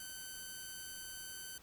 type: tone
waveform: 5% pulse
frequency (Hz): 1530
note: G6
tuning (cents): -42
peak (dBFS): -34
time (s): 0-1.58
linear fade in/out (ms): 2
effects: pink hiss -62 dBFS RMS until 1.62 s